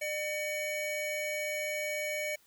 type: tone pair together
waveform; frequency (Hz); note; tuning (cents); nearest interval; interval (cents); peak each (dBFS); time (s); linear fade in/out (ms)
square; 600 / 2257; D5 / C#7; +37 / +31; octave + major seventh; 2294; -36 / -36; 0.01-2.36; 10
effects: white hiss -65 dBFS RMS until 2.46 s